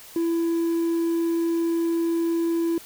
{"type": "tone", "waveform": "triangle", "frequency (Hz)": 334.3, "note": "E4", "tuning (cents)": 24, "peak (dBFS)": -18, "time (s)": [0.16, 2.78], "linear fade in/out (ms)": 2, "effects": ["tanh soft clip ceiling -14 dBFS", "white hiss -45 dBFS RMS until 2.85 s"]}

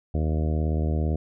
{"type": "harmonic tone", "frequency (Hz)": 77.78, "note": "D#2", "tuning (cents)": 0, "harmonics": [1, 2, 3, 4, 5, 6, 7, 8, 9], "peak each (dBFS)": [-23, -29, -33, -35, -37, -39, -40, -41, -42], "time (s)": [0.14, 1.16], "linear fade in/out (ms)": 5, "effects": []}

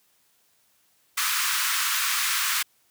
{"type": "high-pass noise", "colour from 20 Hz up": "pink", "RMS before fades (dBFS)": -25, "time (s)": [1.17, 2.63], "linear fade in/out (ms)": 10, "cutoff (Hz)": 1100, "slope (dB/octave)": 48, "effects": ["white hiss -65 dBFS RMS until 2.9 s", "high-pass 60 Hz 12 dB/octave"]}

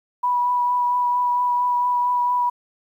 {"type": "tone with vibrato", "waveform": "sine", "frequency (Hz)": 980, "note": "B5", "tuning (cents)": -14, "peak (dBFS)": -17, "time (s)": [0.23, 2.5], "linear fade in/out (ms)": 10, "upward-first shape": "triangle", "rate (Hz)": 4.4, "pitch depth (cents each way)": 16, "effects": ["9-bit"]}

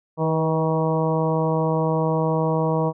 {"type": "harmonic tone with a mistuned harmonic", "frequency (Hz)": 159.2, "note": "D#3", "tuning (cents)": 40, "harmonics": [1, 2, 3, 4, 5, 6, 7], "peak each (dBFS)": [-22, -28, -24, -27, -32, -28, -33], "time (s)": [0.17, 2.93], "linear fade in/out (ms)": 50, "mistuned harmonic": 3, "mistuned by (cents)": 21, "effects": []}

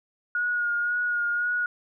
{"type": "tone with vibrato", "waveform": "sine", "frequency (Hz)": 1439, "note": "F#6", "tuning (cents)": -49, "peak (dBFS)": -23, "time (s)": [0.35, 1.66], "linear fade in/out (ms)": 2, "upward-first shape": "sine", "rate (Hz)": 1.9, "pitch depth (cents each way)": 23, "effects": []}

